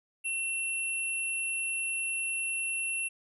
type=tone pair together; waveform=sine; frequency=2710 / 10840 Hz; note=E7 / E9; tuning=+47 / +47 cents; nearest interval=2 octaves; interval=2400 cents; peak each=-31 / -35 dBFS; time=0.24-3.09 s; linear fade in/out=20 ms; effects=none